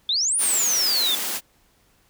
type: exponential two-way sweep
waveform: sine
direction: up then down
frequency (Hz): 3445 to 9760 to 3445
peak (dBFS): -19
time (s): 0.09-1.15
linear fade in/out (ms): 2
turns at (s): 0.37
type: high-pass noise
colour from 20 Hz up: white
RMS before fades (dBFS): -27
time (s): 0.38-1.41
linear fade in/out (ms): 50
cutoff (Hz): 190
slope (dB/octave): 24
effects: pink hiss -61 dBFS RMS until 2.09 s